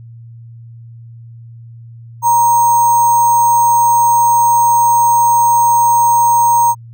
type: tone with sample-and-hold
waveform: sine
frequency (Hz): 943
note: A#5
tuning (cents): +20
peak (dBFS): -7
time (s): 2.22-6.75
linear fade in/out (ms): 50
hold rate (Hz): 7350
effects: added 116 Hz sine -32 dBFS peak until 6.93 s